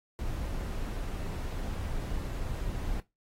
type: noise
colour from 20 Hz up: brown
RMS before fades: -34 dBFS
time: 0.19-3 s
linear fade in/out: 0 ms
effects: noise-tail reverb RT60 0.2 s tail -18 dB re dry + AAC 48 kbps